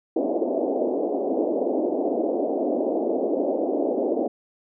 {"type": "band-pass noise", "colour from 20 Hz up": "pink", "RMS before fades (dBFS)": -24, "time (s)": [0.16, 4.28], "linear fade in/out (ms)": 5, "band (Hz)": [260, 690], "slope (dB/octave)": 48, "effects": []}